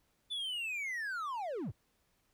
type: linear sweep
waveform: triangle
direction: down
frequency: 3520 to 66.7 Hz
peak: -34 dBFS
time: 0.3-1.72 s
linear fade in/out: 20 ms
effects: pink hiss -75 dBFS RMS until 2.33 s